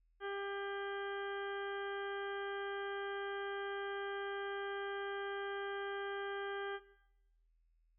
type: harmonic tone with a mistuned harmonic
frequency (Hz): 398.2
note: G4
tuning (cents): +27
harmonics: 1 / 2 / 3 / 4 / 5 / 6 / 7 / 8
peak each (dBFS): -41 / -47 / -48 / -46 / -55 / -61 / -62 / -55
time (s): 0.2-6.8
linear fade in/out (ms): 50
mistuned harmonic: 7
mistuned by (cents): +54
effects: noise-tail reverb RT60 0.9 s tail -18 dB re dry + added 41 Hz sine -70 dBFS peak until 7.98 s